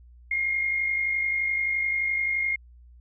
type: tone with amplitude modulation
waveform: sine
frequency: 2135 Hz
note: C7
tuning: 34 cents sharp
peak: -21 dBFS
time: 0.31-2.56 s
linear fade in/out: 5 ms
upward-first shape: sine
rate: 51.6 Hz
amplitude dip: 45%
effects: added 60 Hz sine -48 dBFS peak until 3 s